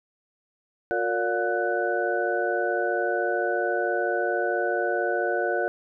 sine tone cluster, 358.7 / 463.1 / 577 / 714 / 1493 Hz, F4 / A#4 / D5 / F5 / F#6, +46 / -11 / -31 / +38 / +15 cents, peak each -29 dBFS, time 0.91-5.68 s, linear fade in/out 0 ms, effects none

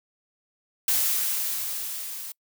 blue noise with level ramp, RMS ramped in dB -22 to -37 dBFS, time 0.88-2.32 s, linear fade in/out 2 ms, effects noise-tail reverb RT60 0.1 s tail -26 dB re dry

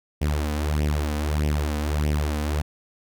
sawtooth tone with flanger, 74.7 Hz, D2, 30 cents sharp, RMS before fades -24 dBFS, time 0.21-2.62 s, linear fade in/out 10 ms, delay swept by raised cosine 0.35 to 4.05 ms, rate 1.6 Hz, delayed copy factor +0.7, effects none

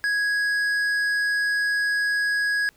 sine tone with tanh clipping, 1661.2 Hz, G#6, in tune, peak -22 dBFS, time 0.04-2.69 s, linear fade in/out 0 ms, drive 9 dB, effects pink hiss -59 dBFS RMS until 2.76 s

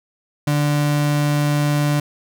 35% pulse tone, 146.83 Hz, D3, in tune, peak -14 dBFS, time 0.47-2 s, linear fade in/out 5 ms, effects none

